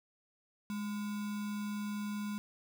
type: tone with sample-and-hold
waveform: sine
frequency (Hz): 207.7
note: G#3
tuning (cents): 0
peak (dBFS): -35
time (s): 0.7-2.38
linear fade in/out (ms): 0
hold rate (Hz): 1225
effects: none